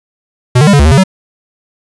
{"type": "tone with pitch steps", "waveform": "square", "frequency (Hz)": [124.7, 151.2, 200.9, 143.1, 71.8, 79.1, 136.1, 189.2], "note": ["B2", "D#3", "G3", "D3", "D2", "D#2", "C#3", "F#3"], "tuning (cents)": [17, -49, 43, -45, -39, 29, -31, 39], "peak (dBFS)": -4, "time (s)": [0.55, 1.038], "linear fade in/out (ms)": 10, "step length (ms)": 61, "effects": ["resampled to 24000 Hz", "7-bit"]}